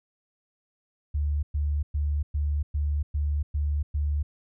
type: tone bursts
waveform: sine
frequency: 73.42 Hz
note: D2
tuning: in tune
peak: -23 dBFS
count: 8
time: 1.14-4.23 s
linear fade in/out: 10 ms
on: 290 ms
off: 110 ms
effects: none